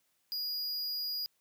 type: tone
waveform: square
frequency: 4882 Hz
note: D#8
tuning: 34 cents flat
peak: -34 dBFS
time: 0.32-1.26 s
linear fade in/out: 0 ms
effects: white hiss -75 dBFS RMS until 1.4 s + high-pass 80 Hz 12 dB/octave

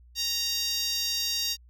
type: tone with high-pass filter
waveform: 10% pulse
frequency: 932.3 Hz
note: A#5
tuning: in tune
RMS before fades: -29 dBFS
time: 0.15-1.57 s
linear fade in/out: 50 ms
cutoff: 4400 Hz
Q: 1.7
effects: added 60 Hz sine -51 dBFS peak until 1.69 s

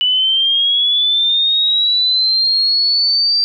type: linear sweep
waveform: sine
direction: up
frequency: 2960 to 4700 Hz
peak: -11 dBFS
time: 0.01-3.44 s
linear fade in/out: 0 ms
effects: none

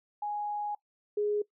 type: tone pair in turn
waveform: sine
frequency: 830.6 / 416.1 Hz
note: G#5 / G#4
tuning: 0 / +3 cents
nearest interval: octave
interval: 1197 cents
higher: first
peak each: -31 / -26 dBFS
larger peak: second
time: 0.22-0.75 / 1.17-1.42 s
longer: first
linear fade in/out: 5 ms
effects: noise-tail reverb RT60 0.1 s tail -20 dB re dry

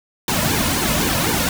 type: noise with flanger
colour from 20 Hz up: pink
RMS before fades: -19 dBFS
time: 0.28-1.49 s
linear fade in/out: 2 ms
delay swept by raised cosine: 1.5 to 2.6 ms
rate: 3.9 Hz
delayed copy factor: -0.95
effects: none

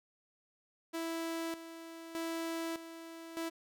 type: tone with tremolo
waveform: sawtooth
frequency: 329.6 Hz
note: E4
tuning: in tune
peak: -32 dBFS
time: 0.93-3.5 s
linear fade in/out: 20 ms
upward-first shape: square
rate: 0.82 Hz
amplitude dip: 70%
effects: none

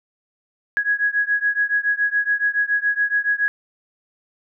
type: beating tone pair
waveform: sine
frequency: 1661.2 / 1668.3 Hz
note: G#6 / G#6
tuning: 0 / +7 cents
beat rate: 7.1 Hz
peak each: -20 / -21 dBFS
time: 0.77-3.48 s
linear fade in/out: 0 ms
effects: none

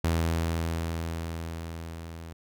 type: tone with level ramp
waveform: sawtooth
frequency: 82.6 Hz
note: E2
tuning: 4 cents sharp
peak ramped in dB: -19 to -36 dBFS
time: 0.04-2.33 s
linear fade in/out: 5 ms
effects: none

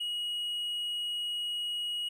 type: tone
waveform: triangle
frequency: 2900 Hz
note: F#7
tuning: 35 cents flat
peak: -30 dBFS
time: 0-2.09 s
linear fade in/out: 10 ms
effects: none

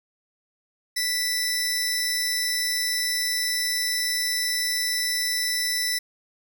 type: tone pair together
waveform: sawtooth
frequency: 1975.5 / 5274 Hz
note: B6 / E8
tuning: 0 / 0 cents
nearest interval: octave + perfect fourth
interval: 1700 cents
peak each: -23 dBFS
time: 0.96-5.99 s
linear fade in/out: 10 ms
effects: none

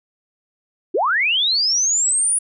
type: linear sweep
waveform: sine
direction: up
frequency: 300.6 to 9880 Hz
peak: -15 dBFS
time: 0.94-2.39 s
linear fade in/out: 10 ms
effects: none

